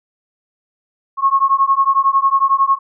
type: beating tone pair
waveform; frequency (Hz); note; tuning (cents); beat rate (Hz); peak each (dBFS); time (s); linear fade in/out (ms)
sine; 1085 / 1096; C#6 / C#6; -37 / -20; 11; -14; 1.17-2.79; 50
effects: none